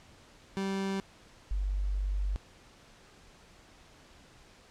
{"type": "tone pair in turn", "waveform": ["30% pulse", "sine"], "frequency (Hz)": [194.3, 48.58], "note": ["G3", "G1"], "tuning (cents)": [-15, -15], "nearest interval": "2 octaves", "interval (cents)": 2400, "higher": "first", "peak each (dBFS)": -28, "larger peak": "neither", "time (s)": [[0.57, 1], [1.51, 2.36]], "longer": "second", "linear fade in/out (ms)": 0, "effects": ["pink hiss -57 dBFS RMS until 4.7 s", "low-pass 7000 Hz 12 dB/octave"]}